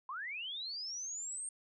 sine linear sweep, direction up, 987.8 to 8710 Hz, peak -39 dBFS, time 0.09-1.49 s, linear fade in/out 2 ms, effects none

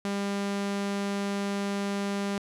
sawtooth tone, 200 Hz, G3, 35 cents sharp, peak -24 dBFS, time 0.05-2.38 s, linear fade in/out 0 ms, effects low-pass 9000 Hz 12 dB/octave

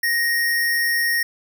sine tone with sample-and-hold, 1871 Hz, A#6, 6 cents sharp, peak -17 dBFS, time 0.03-1.23 s, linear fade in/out 5 ms, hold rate 7350 Hz, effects none

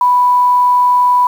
sine tone with quantisation, 987.8 Hz, B5, in tune, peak -7 dBFS, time 0.01-1.27 s, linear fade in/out 2 ms, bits 6, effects none

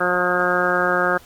harmonic tone, 179.2 Hz, F3, 45 cents sharp, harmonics 1 / 2 / 3 / 4 / 5 / 6 / 7 / 8 / 9, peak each -30 / -25 / -23 / -26 / -30 / -31 / -23 / -24 / -23 dBFS, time 0-1.18 s, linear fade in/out 10 ms, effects pink hiss -48 dBFS RMS until 1.25 s + Opus 32 kbps

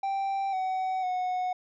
triangle tone with pitch steps, 783 / 752 / 733 Hz, G5 / F#5 / F#5, -2 / +28 / -16 cents, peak -25 dBFS, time 0.03-1.53 s, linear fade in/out 5 ms, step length 500 ms, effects resampled to 16000 Hz

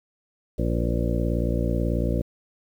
harmonic tone with a mistuned harmonic, 58.27 Hz, A#1, in tune, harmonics 1 / 2 / 3 / 4 / 5 / 6 / 8 / 9 / 10, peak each -25 / -28 / -30 / -31 / -32 / -33 / -34 / -35 / -35 dBFS, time 0.58-2.22 s, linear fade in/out 10 ms, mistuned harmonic 8, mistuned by +36 cents, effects 9-bit

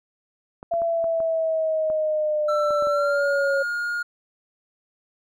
clicks, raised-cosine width 1 ms, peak -24 dBFS, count 9, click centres 0.629 / 0.738 / 0.819 / 1.042 / 1.203 / 1.901 / 2.707 / 2.824 / 2.871 s
sine linear sweep, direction down, 678 to 550 Hz, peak -20 dBFS, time 0.71-3.63 s, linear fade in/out 10 ms
triangle tone with pitch glide, 1337 to 1424.7 Hz, E6 to F6, +24 to +34 cents, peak -22 dBFS, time 2.48-4.03 s, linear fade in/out 10 ms, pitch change +110 cents, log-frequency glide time 2.87-3.25 s
effects none

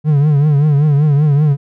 triangle tone with vibrato, 146.83 Hz, D3, in tune, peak -6 dBFS, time 0.04-1.57 s, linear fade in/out 50 ms, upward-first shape triangle, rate 5.2 Hz, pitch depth 110 cents each way, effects none

